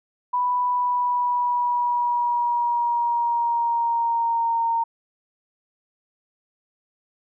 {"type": "tone with pitch glide", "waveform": "sine", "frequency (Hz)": [987.8, 921.6], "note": ["B5", "A#5"], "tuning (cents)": [0, -20], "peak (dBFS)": -19, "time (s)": [0.33, 4.84], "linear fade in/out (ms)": 10, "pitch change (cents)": -120, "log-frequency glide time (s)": [0.65, 4.64], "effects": []}